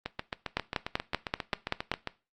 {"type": "two click trains", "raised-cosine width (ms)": 0.3, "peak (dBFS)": [-16, -11], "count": [16, 8], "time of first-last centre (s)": [[0.06, 2.073], [0.57, 1.916]], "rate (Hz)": [7.45, 5.2], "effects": ["noise-tail reverb RT60 0.3 s tail -18 dB re dry", "Opus 32 kbps"]}